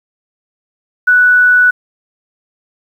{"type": "tone", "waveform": "sine", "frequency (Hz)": 1480, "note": "F#6", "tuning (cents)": 0, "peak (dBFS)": -5, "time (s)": [1.07, 1.71], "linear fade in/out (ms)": 10, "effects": ["7-bit"]}